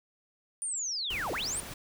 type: linear two-way sweep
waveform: sine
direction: down then up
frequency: 9397 to 281.8 to 9397 Hz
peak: -31 dBFS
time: 0.62-1.6 s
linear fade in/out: 0 ms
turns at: 1.32 s
type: noise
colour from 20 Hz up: pink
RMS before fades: -42 dBFS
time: 1.1-1.74 s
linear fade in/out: 5 ms
effects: none